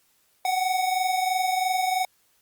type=tone pair together; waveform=square; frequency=740 / 763 Hz; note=F#5 / G5; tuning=0 / -47 cents; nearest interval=minor second; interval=53 cents; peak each=-24 / -29 dBFS; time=0.45-2.05 s; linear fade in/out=2 ms; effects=white hiss -65 dBFS RMS until 2.41 s + Opus 48 kbps